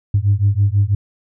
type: beating tone pair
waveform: sine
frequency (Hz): 98 / 104.1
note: G2 / G#2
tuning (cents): 0 / +5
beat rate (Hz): 6.1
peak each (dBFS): -14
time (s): 0.14-0.95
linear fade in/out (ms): 5
effects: tanh soft clip ceiling -6 dBFS